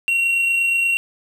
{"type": "tone with amplitude modulation", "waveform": "triangle", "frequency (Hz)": 2742, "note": "F7", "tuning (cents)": -32, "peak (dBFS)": -13, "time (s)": [0.08, 0.97], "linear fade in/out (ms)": 0, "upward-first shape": "sine", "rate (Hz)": 28.4, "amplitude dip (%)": 25, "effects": []}